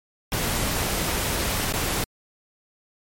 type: noise with dropouts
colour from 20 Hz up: pink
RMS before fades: -25 dBFS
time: 0.32-2.04 s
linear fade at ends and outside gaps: 1 ms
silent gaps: 1.725-1.737 s
effects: MP3 64 kbps